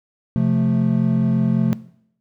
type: chord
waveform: triangle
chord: F major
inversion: second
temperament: equal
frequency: 130.81 / 174.61 / 220 Hz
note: C3 / F3 / A3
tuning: 0 / 0 / 0 cents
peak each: -18 dBFS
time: 0.36-1.73 s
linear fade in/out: 0 ms
effects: noise-tail reverb RT60 0.7 s tail -19 dB re dry